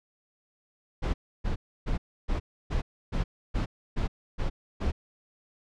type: noise bursts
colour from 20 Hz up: brown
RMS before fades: -27 dBFS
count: 10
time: 1.02-4.92 s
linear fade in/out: 20 ms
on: 120 ms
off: 300 ms
effects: low-pass 5000 Hz 12 dB/octave